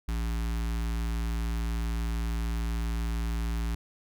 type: tone with notch filter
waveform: square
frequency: 56.5 Hz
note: A1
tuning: 47 cents sharp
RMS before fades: -30 dBFS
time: 0.08-3.75 s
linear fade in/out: 5 ms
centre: 540 Hz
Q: 1.1
effects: none